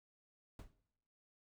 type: noise with exponential decay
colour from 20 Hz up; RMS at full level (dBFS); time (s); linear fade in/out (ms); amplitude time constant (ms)
brown; -43; 0.59-0.75; 2; 34
effects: noise-tail reverb RT60 0.9 s tail -19 dB re dry